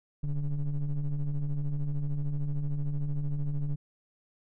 triangle ring-modulated tone, 69.3 Hz, C#2, in tune, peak -22 dBFS, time 0.23-3.76 s, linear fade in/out 10 ms, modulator 75.9 Hz, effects none

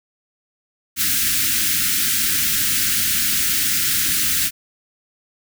white band-stop noise, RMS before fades -19 dBFS, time 0.96-4.51 s, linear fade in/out 50 ms, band 320 to 1400 Hz, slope 48 dB/octave, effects none

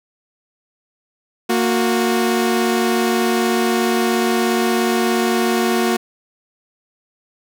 sawtooth tone pair together, 231.2 / 365.2 Hz, A#3 / F#4, -14 / -23 cents, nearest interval minor sixth, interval 791 cents, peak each -14 dBFS, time 1.49-5.97 s, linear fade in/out 10 ms, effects none

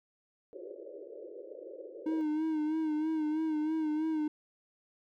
white band-pass noise, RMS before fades -46 dBFS, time 0.53-2.21 s, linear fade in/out 0 ms, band 330 to 570 Hz, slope 96 dB/octave
triangle tone with vibrato, 311.1 Hz, D#4, in tune, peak -27 dBFS, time 2.06-4.28 s, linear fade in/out 5 ms, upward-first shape sine, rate 3.1 Hz, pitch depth 50 cents each way
effects none

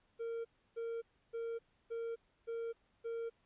triangle tone bursts, 461 Hz, A#4, 19 cents flat, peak -36 dBFS, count 6, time 0.19-3.3 s, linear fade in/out 20 ms, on 260 ms, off 310 ms, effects pink hiss -75 dBFS RMS until 3.45 s + resampled to 8000 Hz

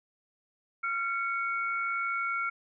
sine tone pair together, 1376.9 / 2222 Hz, F6 / C#7, -25 / +4 cents, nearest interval minor sixth, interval 829 cents, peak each -30 / -33 dBFS, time 0.83-2.5 s, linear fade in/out 10 ms, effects none

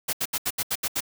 white noise bursts, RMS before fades -26 dBFS, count 8, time 0.08-1.006 s, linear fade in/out 10 ms, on 51 ms, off 74 ms, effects none

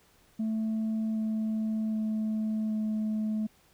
sine tone with pitch steps, 220 / 218.6 / 217.2 / 215.8 Hz, A3 / A3 / A3 / A3, 0 / -11 / -22 / -33 cents, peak -25 dBFS, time 0.39-3.47 s, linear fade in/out 10 ms, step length 770 ms, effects tanh soft clip ceiling -26 dBFS + pink hiss -63 dBFS RMS until 3.73 s

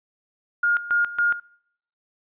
sine tone with tremolo, 1420 Hz, F6, 28 cents sharp, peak -17 dBFS, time 0.63-1.4 s, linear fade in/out 5 ms, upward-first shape square, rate 3.6 Hz, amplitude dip 80%, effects noise-tail reverb RT60 0.7 s tail -25 dB re dry + resampled to 8000 Hz

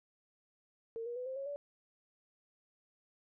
sine tone with pitch steps, 455.9 / 477.5 / 500 / 523.7 / 548.5 / 574.4 Hz, A#4 / A#4 / B4 / C5 / C#5 / D5, -39 / +42 / +21 / +1 / -18 / -39 cents, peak -38 dBFS, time 0.96-1.56 s, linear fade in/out 0 ms, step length 100 ms, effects none

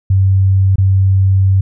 sine tone with dropouts, 96 Hz, G2, 36 cents flat, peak -7 dBFS, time 0.1-1.61 s, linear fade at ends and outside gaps 5 ms, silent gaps 0.758-0.782 s, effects none

